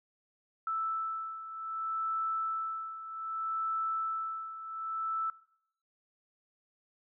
sine beating tone pair, 1318.5 / 1319.14 Hz, E6 / E6, 0 / +1 cents, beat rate 0.64 Hz, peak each -34 / -39 dBFS, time 0.67-5.3 s, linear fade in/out 2 ms, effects noise-tail reverb RT60 0.7 s tail -21 dB re dry

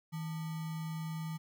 sine tone with sample-and-hold, 160 Hz, D#3, 49 cents sharp, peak -36 dBFS, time 0.12-1.38 s, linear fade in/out 20 ms, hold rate 1050 Hz, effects none

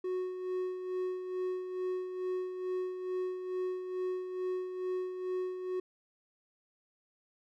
triangle tone with tremolo, 368 Hz, F#4, 9 cents flat, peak -29 dBFS, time 0.04-5.8 s, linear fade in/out 5 ms, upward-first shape sine, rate 2.3 Hz, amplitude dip 55%, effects none

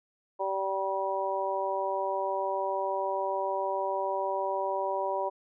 harmonic tone, 193.4 Hz, G3, 23 cents flat, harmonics 2 / 3 / 4 / 5, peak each -35 / -32 / -35 / -32 dBFS, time 0.39-5.3 s, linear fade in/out 20 ms, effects none

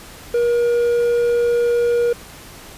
triangle tone, 476.2 Hz, A#4, 37 cents sharp, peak -12 dBFS, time 0.34-2.13 s, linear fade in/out 5 ms, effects pink hiss -39 dBFS RMS until 2.77 s + resampled to 32000 Hz

